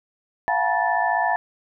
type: tone cluster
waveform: sine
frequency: 689 / 744 / 853 / 956 / 1758 Hz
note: F5 / F#5 / G#5 / A#5 / A6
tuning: -24 / +9 / +46 / +43 / -2 cents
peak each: -25 dBFS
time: 0.48-1.36 s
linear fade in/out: 0 ms
effects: none